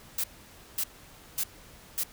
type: noise bursts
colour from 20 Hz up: blue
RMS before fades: -29 dBFS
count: 4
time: 0.18-2.036 s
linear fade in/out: 5 ms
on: 59 ms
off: 540 ms
effects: pink hiss -52 dBFS RMS until 2.12 s